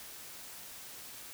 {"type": "silence", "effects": ["white hiss -48 dBFS RMS until 1.33 s"]}